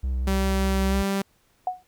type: tone with vibrato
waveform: triangle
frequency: 64 Hz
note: C2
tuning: 38 cents flat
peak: -21 dBFS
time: 0.03-1.03 s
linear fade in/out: 10 ms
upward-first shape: square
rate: 4.9 Hz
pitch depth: 24 cents each way
type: tone with pitch glide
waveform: sawtooth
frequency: 193 to 196.15 Hz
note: G3 to G3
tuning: -27 to +1 cents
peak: -19 dBFS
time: 0.27-1.22 s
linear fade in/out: 5 ms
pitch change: +28 cents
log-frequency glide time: 0.9-0.95 s
type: tone with exponential decay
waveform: sine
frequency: 734 Hz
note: F#5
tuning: 14 cents flat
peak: -19 dBFS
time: 1.67-1.83 s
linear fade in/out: 2 ms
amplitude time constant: 34 ms
effects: pink hiss -64 dBFS RMS until 1.87 s